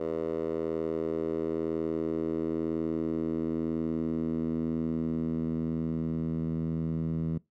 10% pulse tone with band-pass filter sweep, 81 Hz, E2, 30 cents flat, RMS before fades -31 dBFS, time 0-7.38 s, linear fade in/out 5 ms, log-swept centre 480 to 170 Hz, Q 2.3, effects noise-tail reverb RT60 0.2 s tail -22 dB re dry

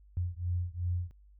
sine beating tone pair, 87.31 / 90.01 Hz, F2 / F#2, 0 / -47 cents, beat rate 2.7 Hz, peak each -33 / -34 dBFS, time 0.17-1.11 s, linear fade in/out 0 ms, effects added 50 Hz sine -55 dBFS peak until 1.39 s

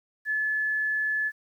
sine tone, 1724 Hz, A6, 36 cents flat, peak -24 dBFS, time 0.25-1.32 s, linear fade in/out 50 ms, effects 10-bit

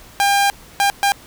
sawtooth tone bursts at uneven times, 801 Hz, G5, 37 cents sharp, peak -9 dBFS, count 3, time 0.2-0.5 / 0.8-0.9 / 1.03-1.12 s, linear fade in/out 0 ms, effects pink hiss -43 dBFS RMS until 1.26 s

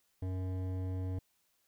sine tone with hard clipping, 92.9 Hz, F#2, 7 cents sharp, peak -36 dBFS, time 0.22-1.19 s, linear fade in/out 5 ms, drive 13 dB, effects white hiss -75 dBFS RMS until 1.67 s

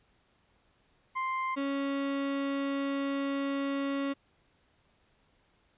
35% pulse tone pair in turn, 1046.5 / 277.2 Hz, C6 / C#4, 0 / 0 cents, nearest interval octave + major seventh, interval 2300 cents, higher first, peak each -28 dBFS, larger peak neither, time 1.15-1.56 / 1.56-4.14 s, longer second, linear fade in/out 20 ms, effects pink hiss -69 dBFS RMS until 5.77 s + resampled to 8000 Hz

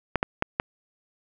clicks, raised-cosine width 0.5 ms, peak -7 dBFS, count 4, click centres 0.157 / 0.229 / 0.424 / 0.599 s, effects none

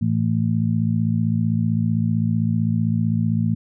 harmonic tone, 55.6 Hz, A1, 19 cents sharp, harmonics 2 / 3 / 4, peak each -21 / -22 / -22 dBFS, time 0.01-3.55 s, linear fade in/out 10 ms, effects none

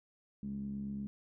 10% pulse tone with low-pass filter, 68.6 Hz, C#2, 17 cents flat, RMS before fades -40 dBFS, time 0.43-1.07 s, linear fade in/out 0 ms, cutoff 210 Hz, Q 7.5, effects none

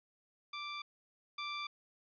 15% pulse tone pair in turn, 1174.7 / 1174.7 Hz, D6 / D6, 0 / 0 cents, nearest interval unison, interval 0 cents, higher neither, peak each -34 / -32 dBFS, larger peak second, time 0.53-0.82 / 1.38-1.67 s, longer neither, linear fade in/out 5 ms, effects resampled to 11025 Hz

